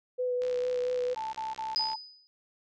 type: tone with vibrato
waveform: sine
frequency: 497.9 Hz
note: B4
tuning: 14 cents sharp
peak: -27 dBFS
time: 0.18-1.15 s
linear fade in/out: 20 ms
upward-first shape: sine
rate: 4.4 Hz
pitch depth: 15 cents each way
type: click train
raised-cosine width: 0.2 ms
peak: -28 dBFS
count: 99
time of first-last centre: 0.42-1.932 s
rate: 64.8 Hz
type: tone bursts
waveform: sine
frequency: 880 Hz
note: A5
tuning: in tune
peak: -32 dBFS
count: 4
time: 1.16-1.96 s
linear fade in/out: 10 ms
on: 170 ms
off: 40 ms
type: tone with exponential decay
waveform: sine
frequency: 4984 Hz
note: D#8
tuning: 2 cents sharp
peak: -23 dBFS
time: 1.76-2.27 s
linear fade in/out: 0 ms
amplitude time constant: 110 ms
effects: none